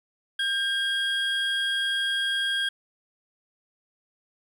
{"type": "tone pair together", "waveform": "triangle", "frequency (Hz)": [1598, 3276], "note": ["G6", "G#7"], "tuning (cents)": [33, -24], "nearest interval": "octave", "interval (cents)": 1243, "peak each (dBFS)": -25, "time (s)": [0.39, 2.69], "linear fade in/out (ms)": 5, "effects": ["10-bit"]}